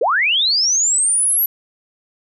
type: linear sweep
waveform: sine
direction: up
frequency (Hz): 393.1 to 11880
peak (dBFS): -13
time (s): 0.01-1.46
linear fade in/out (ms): 5
effects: none